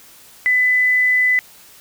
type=tone; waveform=sine; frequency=2002 Hz; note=B6; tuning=23 cents sharp; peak=-12 dBFS; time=0.46-1.39 s; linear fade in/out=0 ms; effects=white hiss -45 dBFS RMS until 1.8 s